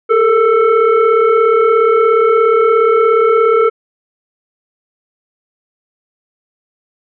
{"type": "tone with frequency modulation", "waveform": "sine", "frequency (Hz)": 456, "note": "A#4", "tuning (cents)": -38, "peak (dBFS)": -7, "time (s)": [0.09, 3.7], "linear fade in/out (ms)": 20, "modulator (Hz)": 875, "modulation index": 1, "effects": []}